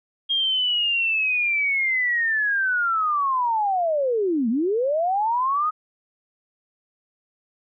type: linear two-way sweep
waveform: sine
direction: down then up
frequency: 3244 to 214.2 to 1271 Hz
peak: -19 dBFS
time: 0.29-5.71 s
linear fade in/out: 20 ms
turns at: 4.49 s
effects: none